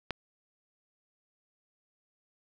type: click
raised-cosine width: 0.3 ms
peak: -16 dBFS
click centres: 0.107 s
effects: none